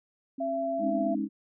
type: tone with pitch glide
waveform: sine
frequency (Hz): 269.5 to 254.4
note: C#4 to C4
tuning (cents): -49 to -48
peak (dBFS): -34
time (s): 0.38-1.2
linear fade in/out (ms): 5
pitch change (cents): -99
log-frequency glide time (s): 0.84-1.09
type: tone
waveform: sine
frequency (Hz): 672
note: E5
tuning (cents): +33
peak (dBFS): -28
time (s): 0.4-1.15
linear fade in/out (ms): 10
type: chord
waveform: sine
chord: Ab suspended fourth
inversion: none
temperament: equal with one note detuned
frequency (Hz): 207.7 / 277.2 / 312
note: Ab3 / Db4 / Eb4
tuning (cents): 0 / 0 / +5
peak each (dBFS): -32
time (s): 0.78-1.29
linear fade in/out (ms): 50
effects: none